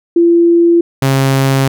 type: tone pair in turn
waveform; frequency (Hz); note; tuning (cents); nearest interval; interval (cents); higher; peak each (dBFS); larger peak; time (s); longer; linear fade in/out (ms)
sine / sawtooth; 340.5 / 135.13; F4 / C#3; -44 / -44; octave + major third; 1600; first; -5; neither; 0.16-0.81 / 1.02-1.68; second; 5
effects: none